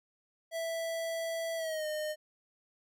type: tone with pitch glide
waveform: square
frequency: 659.3 to 611.6 Hz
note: E5 to D#5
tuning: 0 to -30 cents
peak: -34 dBFS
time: 0.51-2.16 s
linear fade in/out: 50 ms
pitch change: -130 cents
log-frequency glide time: 1.56-1.86 s
effects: none